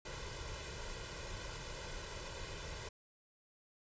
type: noise with comb filter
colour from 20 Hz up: pink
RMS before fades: -45 dBFS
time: 0.05-2.89 s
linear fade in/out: 5 ms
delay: 2 ms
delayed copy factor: +0.7
effects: resampled to 16000 Hz